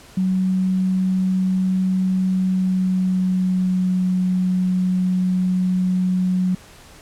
sine tone with pitch glide, 186.8 to 183.59 Hz, F#3 to F#3, +17 to -13 cents, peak -16 dBFS, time 0.17-6.55 s, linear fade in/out 5 ms, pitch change -30 cents, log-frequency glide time 2.27-4.08 s, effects pink hiss -45 dBFS RMS until 7.01 s + low-pass 11000 Hz 12 dB/octave

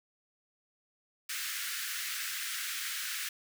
pink high-pass noise, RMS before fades -37 dBFS, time 1.29-3.29 s, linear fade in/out 5 ms, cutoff 1400 Hz, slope 48 dB/octave, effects none

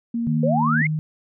sine tone, 233.1 Hz, A#3, in tune, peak -21 dBFS, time 0.14-0.82 s, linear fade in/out 5 ms
sine tone with tremolo, 154.9 Hz, D#3, 7 cents flat, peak -20 dBFS, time 0.27-0.99 s, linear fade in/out 0 ms, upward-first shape sine, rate 2.1 Hz, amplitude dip 25%
sine exponential sweep, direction up, 486.3 to 2217 Hz, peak -19 dBFS, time 0.43-0.87 s, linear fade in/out 5 ms
effects none

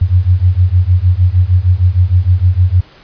sine beating tone pair, 87.31 / 93.81 Hz, F2 / F#2, 0 / +24 cents, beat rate 6.5 Hz, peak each -10 dBFS, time 0.01-2.81 s, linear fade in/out 10 ms, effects pink hiss -42 dBFS RMS until 3.03 s + resampled to 11025 Hz

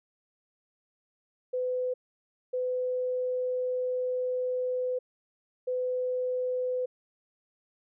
sine tone bursts at uneven times, 504 Hz, B4, 35 cents sharp, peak -27 dBFS, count 3, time 1.53-1.94 / 2.53-4.99 / 5.67-6.86 s, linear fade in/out 10 ms, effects none

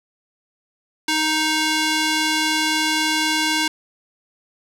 square tone with band-pass filter, 311.9 Hz, D#4, 4 cents sharp, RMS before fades -20 dBFS, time 1.08-3.68 s, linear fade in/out 5 ms, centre 3800 Hz, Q 0.65, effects none

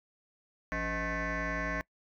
sine tone with frequency modulation, 854 Hz, G#5, 48 cents sharp, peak -29 dBFS, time 0.72-1.81 s, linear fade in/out 0 ms, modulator 227 Hz, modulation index 5.3, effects noise-tail reverb RT60 0.1 s tail -24 dB re dry + tanh soft clip ceiling -29 dBFS

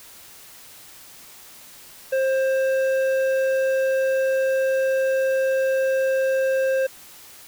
triangle tone with hard clipping, 530 Hz, C5, 22 cents sharp, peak -20 dBFS, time 2.12-6.87 s, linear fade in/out 10 ms, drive 12 dB, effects white hiss -45 dBFS RMS until 7.47 s

